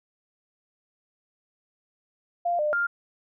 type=tone with pitch steps; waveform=sine; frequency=696 / 601 / 1400 Hz; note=F5 / D5 / F6; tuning=-6 / +40 / +4 cents; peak=-22 dBFS; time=2.45-2.87 s; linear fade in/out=10 ms; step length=140 ms; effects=none